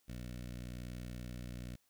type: tone with notch filter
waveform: 15% pulse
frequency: 61 Hz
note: B1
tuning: 21 cents flat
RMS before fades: -45 dBFS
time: 0.08-1.76 s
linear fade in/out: 10 ms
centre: 920 Hz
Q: 0.77
effects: white hiss -75 dBFS RMS until 1.89 s